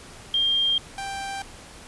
sine / sawtooth tone pair in turn, 3200 / 786.5 Hz, G7 / G5, +35 / +6 cents, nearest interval 2 octaves, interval 2429 cents, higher first, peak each -19 / -26 dBFS, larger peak first, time 0.34-0.78 / 0.98-1.42 s, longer neither, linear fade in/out 2 ms, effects pink hiss -44 dBFS RMS until 1.87 s + resampled to 24000 Hz

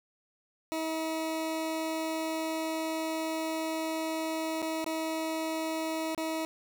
20% pulse tone with dropouts, 320.2 Hz, D#4, 50 cents sharp, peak -26 dBFS, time 0.72-6.45 s, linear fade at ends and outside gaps 0 ms, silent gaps 4.619-4.626 / 4.843-4.863 / 6.148-6.177 s, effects none

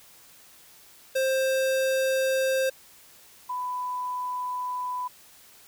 square / sine tone pair in turn, 528 / 996.7 Hz, C5 / B5, +16 / +16 cents, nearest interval major seventh, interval 1100 cents, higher second, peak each -23 / -28 dBFS, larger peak first, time 1.15-2.7 / 3.49-5.08 s, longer second, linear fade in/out 10 ms, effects white hiss -53 dBFS RMS until 5.67 s

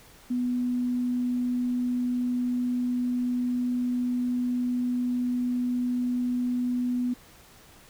sine tone, 246.9 Hz, B3, in tune, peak -24 dBFS, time 0.3-7.14 s, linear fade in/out 10 ms, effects pink hiss -53 dBFS RMS until 7.89 s

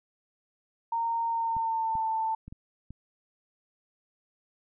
sine tone with pitch glide, 922 to 888.5 Hz, A#5 to A5, -19 to +17 cents, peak -26 dBFS, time 0.92-2.35 s, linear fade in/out 5 ms, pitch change -64 cents, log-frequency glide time 1.27-2.05 s
clicks, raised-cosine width 5 ms, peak -30 dBFS, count 5, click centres 1.567 / 1.954 / 2.48 / 2.525 / 2.906 s
effects none

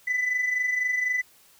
sine tone pair together, 1976 / 2000 Hz, B6 / B6, 0 / +21 cents, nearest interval unison, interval 21 cents, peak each -28 / -22 dBFS, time 0.07-1.22 s, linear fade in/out 10 ms, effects tanh soft clip ceiling -20 dBFS + white hiss -57 dBFS RMS until 1.59 s

